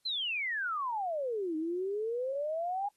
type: exponential two-way sweep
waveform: sine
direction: down then up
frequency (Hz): 4202 to 307.9 to 828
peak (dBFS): -31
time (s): 0.05-2.89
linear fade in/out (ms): 10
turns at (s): 1.56
effects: white hiss -75 dBFS RMS until 2.96 s + AAC 32 kbps